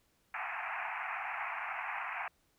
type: band-pass noise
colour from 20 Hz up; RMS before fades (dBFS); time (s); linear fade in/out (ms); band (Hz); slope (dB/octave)
pink; -39; 0.34-2.28; 2; 700 to 2600; 96
effects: pink hiss -73 dBFS RMS until 2.58 s